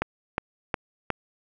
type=click train; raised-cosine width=0.5 ms; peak=-9 dBFS; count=4; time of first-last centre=0.02-1.103 s; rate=2.77 Hz; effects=none